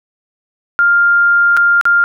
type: tone with dropouts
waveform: sine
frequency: 1400 Hz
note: F6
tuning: 4 cents sharp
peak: -7 dBFS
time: 0.79-2.04 s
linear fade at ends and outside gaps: 0 ms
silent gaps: 1.567-1.572 / 1.812-1.854 s
effects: none